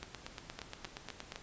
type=two click trains; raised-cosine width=0.2 ms; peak=-24 / -24 dBFS; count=12 / 4; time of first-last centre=0.03-1.321 / 0.59-1.359 s; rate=8.52 / 3.9 Hz; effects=pink hiss -54 dBFS RMS until 1.42 s + resampled to 16000 Hz